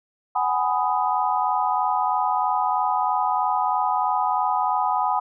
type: chord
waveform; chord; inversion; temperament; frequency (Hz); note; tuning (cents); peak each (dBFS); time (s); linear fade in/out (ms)
sine; G# minor seventh; third; just; 747.5 / 830.6 / 996.7 / 1245.9; F#5 / G#5 / B5 / D#6; +17 / 0 / +16 / +2; -25 / -24 / -24 / -27; 0.35-5.2; 10
effects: none